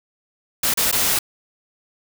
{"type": "noise with dropouts", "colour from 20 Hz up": "white", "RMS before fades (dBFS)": -19, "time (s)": [0.63, 1.19], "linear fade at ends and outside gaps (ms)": 5, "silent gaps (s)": [[0.74, 0.773], [0.915, 0.925]], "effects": []}